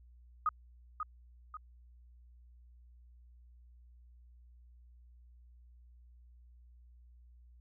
sine tone with echo, 1247 Hz, D#6, 3 cents sharp, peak -27 dBFS, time 0.46-0.49 s, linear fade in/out 2 ms, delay 540 ms, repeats 2, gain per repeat -7 dB, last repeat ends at 1.57 s, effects added 60 Hz sine -56 dBFS peak until 7.6 s

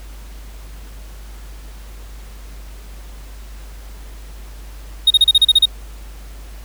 triangle tone bursts, 3729 Hz, A#7, in tune, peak -5 dBFS, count 9, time 5.07-5.656 s, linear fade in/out 5 ms, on 34 ms, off 35 ms, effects added 50 Hz sine -32 dBFS peak until 6.64 s + pink hiss -44 dBFS RMS until 6.64 s

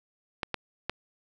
clicks, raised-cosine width 0.3 ms, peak -13 dBFS, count 3, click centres 0.432 / 0.543 / 0.896 s, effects none

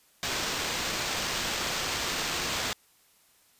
blue noise with sample-and-hold, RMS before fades -31 dBFS, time 0.23-2.73 s, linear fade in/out 0 ms, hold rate 11025 Hz, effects white hiss -63 dBFS RMS until 3.59 s + resampled to 32000 Hz

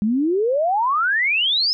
sine exponential sweep, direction up, 200.7 to 5260 Hz, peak -16 dBFS, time 0.02-1.73 s, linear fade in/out 0 ms, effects none

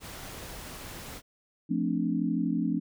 pink noise, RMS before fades -42 dBFS, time 0-1.22 s, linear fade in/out 50 ms
sine chord, D minor seventh, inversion first, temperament equal, 174.61 / 220 / 261.6 / 293.7 Hz, F3 / A3 / C4 / D4, 0 / 0 / 0 / 0 cents, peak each -31 dBFS, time 1.69-2.8 s, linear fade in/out 20 ms
effects none

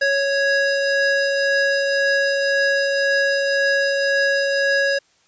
square tone pair together, 554.4 / 1661.3 Hz, C#5 / G#6, 0 / 0 cents, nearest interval octave + perfect fifth, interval 1900 cents, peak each -20 dBFS, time 0.01-4.99 s, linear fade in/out 10 ms, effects white hiss -59 dBFS RMS until 5.27 s + resampled to 16000 Hz

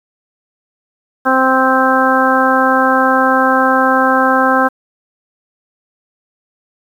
harmonic tone, 261.6 Hz, C4, in tune, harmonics 1 / 2 / 3 / 4 / 5 / 6, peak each -16 / -16 / -16 / -16 / -16 / -16 dBFS, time 1.25-4.69 s, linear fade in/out 20 ms, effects 7-bit

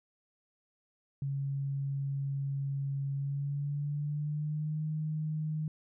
sine tone with pitch glide, 138.59 to 154.67 Hz, C#3 to D#3, 0 to -10 cents, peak -31 dBFS, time 1.22-5.68 s, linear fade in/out 2 ms, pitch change +190 cents, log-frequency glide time 3.13-4.84 s, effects none

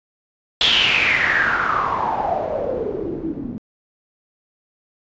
white noise with low-pass filter sweep, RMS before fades -20 dBFS, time 0.61-3.58 s, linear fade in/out 0 ms, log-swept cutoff 3500 to 230 Hz, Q 7.3, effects resampled to 16000 Hz

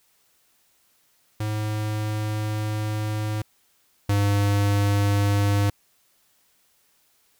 square tone pair in turn, 106.9 / 101.28 Hz, A2 / G#2, -49 / -43 cents, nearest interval minor second, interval 94 cents, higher first, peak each -25 / -19 dBFS, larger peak second, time 1.4-3.42 / 4.09-5.7 s, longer first, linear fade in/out 5 ms, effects white hiss -64 dBFS RMS until 7.39 s

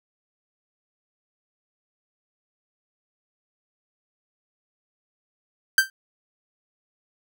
45% pulse tone with exponential decay, 1564 Hz, G6, 4 cents flat, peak -10 dBFS, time 5.78-5.9 s, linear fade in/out 2 ms, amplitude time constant 25 ms, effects none

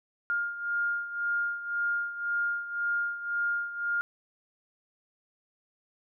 sine beating tone pair, 1410 / 1411.9 Hz, F6 / F6, +16 / +18 cents, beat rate 1.9 Hz, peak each -29 / -34 dBFS, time 0.3-4.01 s, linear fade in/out 0 ms, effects none

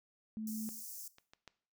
sine tone, 217.9 Hz, A3, 17 cents flat, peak -38 dBFS, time 0.37-0.69 s, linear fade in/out 0 ms
white high-pass noise, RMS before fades -47 dBFS, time 0.47-1.08 s, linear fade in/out 2 ms, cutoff 5300 Hz, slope 48 dB/octave
clicks, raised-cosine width 0.2 ms, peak -39 / -38 / -33 dBFS, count 3, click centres 1.184 / 1.335 / 1.477 s
effects noise-tail reverb RT60 0.5 s tail -18 dB re dry

